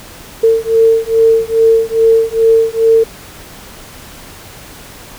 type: beating tone pair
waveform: sine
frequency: 450.3 / 452.7 Hz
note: A4 / A4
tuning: +40 / +49 cents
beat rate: 2.4 Hz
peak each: -10 dBFS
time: 0.43-3.04 s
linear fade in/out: 10 ms
effects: pink hiss -34 dBFS RMS until 5.18 s